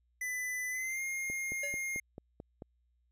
square tone with pitch glide, 2000 to 2131 Hz, B6 to C7, +21 to +31 cents, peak -35 dBFS, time 0.21-2 s, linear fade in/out 5 ms, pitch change +110 cents, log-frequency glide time 0.7-1.02 s
click train, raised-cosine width 2 ms, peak -31 dBFS, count 7, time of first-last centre 1.3-2.622 s, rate 4.54 Hz
square tone with exponential decay, 570 Hz, C#5, 48 cents sharp, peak -38 dBFS, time 1.63-1.84 s, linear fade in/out 5 ms, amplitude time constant 45 ms
effects added 60 Hz sine -70 dBFS peak until 3.11 s

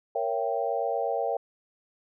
sine chord, A# diminished seventh, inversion none, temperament equal with one note detuned, 466.2 / 554.4 / 675.4 / 784 Hz, A#4 / C#5 / E5 / G5, 0 / 0 / +42 / 0 cents, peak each -31 dBFS, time 0.15-1.37 s, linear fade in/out 5 ms, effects none

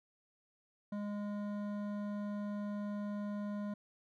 triangle tone with hard clipping, 205.8 Hz, G#3, 16 cents flat, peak -39 dBFS, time 0.92-3.74 s, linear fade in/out 5 ms, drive 16 dB, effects none

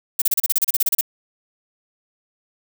violet noise bursts, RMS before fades -17 dBFS, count 14, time 0.19-1.011 s, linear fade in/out 5 ms, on 28 ms, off 33 ms, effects none

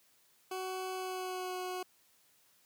20% pulse tone with pitch glide, 373.7 to 366.6 Hz, F#4 to F#4, +17 to -16 cents, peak -32 dBFS, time 0.51-1.83 s, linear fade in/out 5 ms, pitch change -33 cents, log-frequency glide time 0.93-1.56 s, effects white hiss -68 dBFS RMS until 2.65 s + high-pass 100 Hz 12 dB/octave

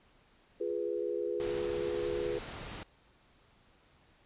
sine chord, F diminished, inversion none, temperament equal, 349.2 / 415.3 / 493.9 Hz, F4 / Ab4 / Cb5, 0 / 0 / 0 cents, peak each -37 / -35 / -36 dBFS, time 0.6-2.39 s, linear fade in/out 10 ms
pink noise, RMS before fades -43 dBFS, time 1.4-2.83 s, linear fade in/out 0 ms
effects pink hiss -65 dBFS RMS until 4.25 s + resampled to 8000 Hz

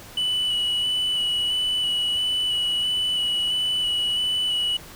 sine tone with vibrato, 2960 Hz, F#7, in tune, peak -18 dBFS, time 0.17-4.77 s, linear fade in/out 5 ms, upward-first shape square, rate 1.5 Hz, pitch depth 14 cents each way, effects tanh soft clip ceiling -20 dBFS + pink hiss -43 dBFS RMS until 4.95 s

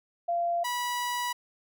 sine / sawtooth tone pair in turn, 689 / 976.5 Hz, F5 / B5, -24 / -20 cents, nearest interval tritone, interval 604 cents, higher second, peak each -25 dBFS, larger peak neither, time 0.28-0.64 / 0.64-1.33 s, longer second, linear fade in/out 10 ms, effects none

